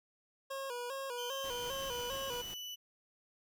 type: tone with vibrato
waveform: 25% pulse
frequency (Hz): 513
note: C5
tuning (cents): -34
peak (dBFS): -35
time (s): 0.5-2.42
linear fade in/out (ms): 10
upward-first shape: square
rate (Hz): 2.5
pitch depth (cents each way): 96
type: tone with pitch glide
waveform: 35% pulse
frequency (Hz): 3092 to 2973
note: G7 to F#7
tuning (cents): -24 to +8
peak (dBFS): -40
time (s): 1.17-2.76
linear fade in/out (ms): 20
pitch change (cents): -68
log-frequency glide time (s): 1.62-2.24
type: noise with tremolo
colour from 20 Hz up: pink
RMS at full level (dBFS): -49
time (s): 1.44-2.54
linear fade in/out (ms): 0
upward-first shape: triangle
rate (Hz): 5.8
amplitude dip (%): 30
effects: none